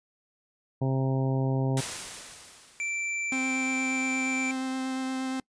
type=harmonic tone; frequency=132.9 Hz; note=C3; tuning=27 cents sharp; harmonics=1 / 2 / 3 / 4 / 5 / 6 / 7; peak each=-25 / -31 / -35 / -37 / -39 / -41 / -42 dBFS; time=0.81-1.81 s; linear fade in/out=10 ms
type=noise with exponential decay; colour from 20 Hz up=white; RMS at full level=-31 dBFS; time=1.77-3.48 s; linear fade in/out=2 ms; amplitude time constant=370 ms
type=tone; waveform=square; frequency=2341 Hz; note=D7; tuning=6 cents flat; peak=-30 dBFS; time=2.8-4.51 s; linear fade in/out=0 ms
type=tone with vibrato; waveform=45% pulse; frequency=261.6 Hz; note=C4; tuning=in tune; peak=-29 dBFS; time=3.32-5.4 s; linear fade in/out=2 ms; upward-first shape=sine; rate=8.5 Hz; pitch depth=9 cents each way
effects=noise-tail reverb RT60 0.1 s tail -23 dB re dry + resampled to 22050 Hz